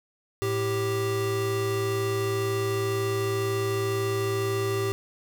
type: tone pair together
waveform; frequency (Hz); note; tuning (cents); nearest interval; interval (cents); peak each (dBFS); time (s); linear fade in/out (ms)
square; 110 / 392; A2 / G4; 0 / 0; octave + minor seventh; 2200; -30 / -27; 0.42-4.92; 0
effects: none